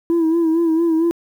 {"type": "tone with vibrato", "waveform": "sine", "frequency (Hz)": 329.2, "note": "E4", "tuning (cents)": -2, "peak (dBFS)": -11, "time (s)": [0.1, 1.11], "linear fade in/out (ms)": 0, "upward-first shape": "sine", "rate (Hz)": 4.4, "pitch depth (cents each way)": 58, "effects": ["tanh soft clip ceiling -12 dBFS", "8-bit"]}